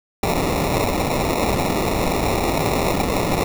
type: noise with sample-and-hold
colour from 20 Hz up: blue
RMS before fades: -20 dBFS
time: 0.23-3.44 s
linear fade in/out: 2 ms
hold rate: 1575 Hz
effects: none